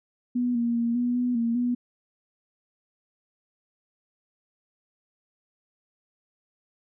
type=tone with pitch steps; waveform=sine; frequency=245.3 / 235.5 / 234 / 243.5 / 246.5 / 232.1 / 244.2 Hz; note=B3 / A#3 / A#3 / B3 / B3 / A#3 / B3; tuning=-12 / +18 / +7 / -24 / -3 / -7 / -19 cents; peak=-22 dBFS; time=0.35-1.75 s; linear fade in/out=10 ms; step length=200 ms; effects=none